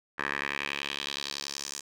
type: tone with band-pass filter sweep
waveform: 10% pulse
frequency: 70.7 Hz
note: C#2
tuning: 35 cents sharp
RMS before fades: -35 dBFS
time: 0.18-1.81 s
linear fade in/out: 10 ms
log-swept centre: 1600 to 6800 Hz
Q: 2.4
effects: none